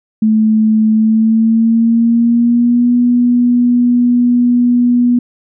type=tone with pitch glide; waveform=sine; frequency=217.9 to 243.2 Hz; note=A3 to B3; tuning=-17 to -26 cents; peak=-7 dBFS; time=0.22-5.19 s; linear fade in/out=5 ms; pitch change=+191 cents; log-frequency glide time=0.91-2.93 s; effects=none